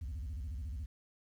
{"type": "tone with vibrato", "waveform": "sine", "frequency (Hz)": 69.3, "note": "C#2", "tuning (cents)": 0, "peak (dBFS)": -35, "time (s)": [0.01, 0.86], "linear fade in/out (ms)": 10, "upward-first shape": "square", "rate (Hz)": 14, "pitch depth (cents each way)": 300, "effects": ["tanh soft clip ceiling -37 dBFS", "11-bit"]}